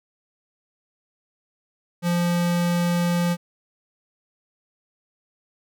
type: tone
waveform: square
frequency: 173.8 Hz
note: F3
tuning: 8 cents flat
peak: -20 dBFS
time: 2.02-3.37 s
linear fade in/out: 50 ms
effects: none